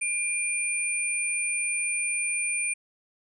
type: tone pair together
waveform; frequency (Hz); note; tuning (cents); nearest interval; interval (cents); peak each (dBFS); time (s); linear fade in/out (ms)
sine; 2398 / 9164; D7 / D9; +36 / -44; octave + major seventh; 2320; -28; 0.01-2.74; 10
effects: none